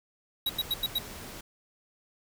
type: tone bursts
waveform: square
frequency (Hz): 3843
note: B7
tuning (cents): -48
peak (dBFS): -26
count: 5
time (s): 0.46-0.986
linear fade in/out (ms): 5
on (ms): 34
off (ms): 89
type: noise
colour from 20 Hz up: pink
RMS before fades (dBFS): -43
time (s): 0.46-1.41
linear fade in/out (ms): 5
effects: none